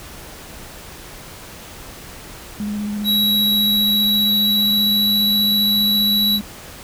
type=tone with vibrato; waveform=sine; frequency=207.7 Hz; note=G#3; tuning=in tune; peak=-21 dBFS; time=2.6-6.41 s; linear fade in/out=0 ms; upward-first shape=triangle; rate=15 Hz; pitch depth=27 cents each way
type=tone with pitch glide; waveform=square; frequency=3880 to 3918 Hz; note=B7 to B7; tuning=-31 to -15 cents; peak=-15 dBFS; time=3.04-6.4 s; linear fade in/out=50 ms; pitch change=+16 cents; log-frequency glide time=3.53-5.13 s
effects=pink hiss -37 dBFS RMS until 6.83 s